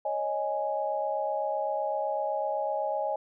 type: chord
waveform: sine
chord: C# suspended second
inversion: none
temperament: equal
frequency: 554.4 / 622.3 / 830.6 Hz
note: C#5 / D#5 / G#5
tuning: 0 / 0 / 0 cents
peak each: -33 / -31 / -31 dBFS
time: 0.05-3.16 s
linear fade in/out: 5 ms
effects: none